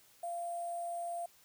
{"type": "tone with sample-and-hold", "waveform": "sine", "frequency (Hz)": 690, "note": "F5", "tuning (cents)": -21, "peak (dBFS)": -36, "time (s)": [0.23, 1.26], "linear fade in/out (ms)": 5, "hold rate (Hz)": 8820, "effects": ["white hiss -64 dBFS RMS until 1.44 s"]}